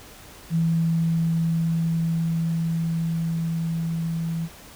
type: tone with level ramp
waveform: sine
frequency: 164.81 Hz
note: E3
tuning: in tune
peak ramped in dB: -18 to -24 dBFS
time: 0.5-4.49 s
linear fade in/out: 50 ms
effects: pink hiss -45 dBFS RMS until 4.75 s